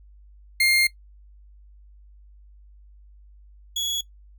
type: tone pair in turn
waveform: 30% pulse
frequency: 2120 / 3365 Hz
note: C7 / G#7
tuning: +22 / +22 cents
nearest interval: minor sixth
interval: 800 cents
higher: second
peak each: -14 / -21 dBFS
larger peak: first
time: 0.6-0.87 / 3.76-4.01 s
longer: first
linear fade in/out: 5 ms
effects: noise-tail reverb RT60 0.1 s tail -19 dB re dry + added 50 Hz sine -47 dBFS peak until 4.38 s